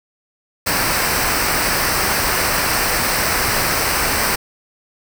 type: noise with comb filter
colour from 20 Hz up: pink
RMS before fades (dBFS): -18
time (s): 0.66-4.36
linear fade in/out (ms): 10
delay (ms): 0.29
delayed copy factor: -0.6
effects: none